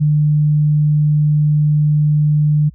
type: tone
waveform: sine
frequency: 150 Hz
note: D3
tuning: 37 cents sharp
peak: -10 dBFS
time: 0-2.7 s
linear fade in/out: 20 ms
effects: added 60 Hz sine -39 dBFS peak until 2.74 s